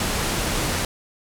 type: low-pass noise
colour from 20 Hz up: pink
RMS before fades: -24 dBFS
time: 0-0.85 s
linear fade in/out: 2 ms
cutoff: 12000 Hz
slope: 24 dB/octave
effects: none